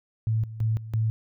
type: tone with tremolo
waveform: sine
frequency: 110.8 Hz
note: A2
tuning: 13 cents sharp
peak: -21 dBFS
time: 0.27-1.1 s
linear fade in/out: 0 ms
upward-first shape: square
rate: 3 Hz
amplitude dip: 80%
effects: none